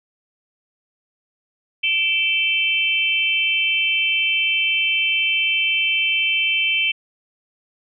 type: tone cluster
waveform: sine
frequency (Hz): 2332 / 2652 / 3097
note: D7 / E7 / G7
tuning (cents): -13 / +10 / -22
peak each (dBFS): -21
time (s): 1.83-6.92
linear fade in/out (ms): 10
effects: none